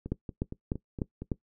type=two click trains; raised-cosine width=3 ms; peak=-24 / -16 dBFS; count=6 / 5; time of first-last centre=0.06-1.22 / 0.12-1.318 s; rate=4.31 / 3.34 Hz; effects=noise-tail reverb RT60 0.1 s tail -19 dB re dry